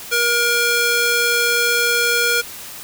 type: tone with high-pass filter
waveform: square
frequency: 474.6 Hz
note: A#4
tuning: 31 cents sharp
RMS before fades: -17 dBFS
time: 0.11-2.42 s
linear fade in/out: 20 ms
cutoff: 1100 Hz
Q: 0.77
effects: white hiss -34 dBFS RMS until 2.83 s